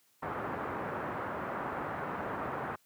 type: low-pass noise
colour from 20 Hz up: white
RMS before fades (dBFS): -37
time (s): 0.22-2.76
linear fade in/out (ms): 10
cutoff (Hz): 1400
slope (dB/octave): 24
effects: white hiss -69 dBFS RMS until 2.85 s + high-pass 100 Hz 12 dB/octave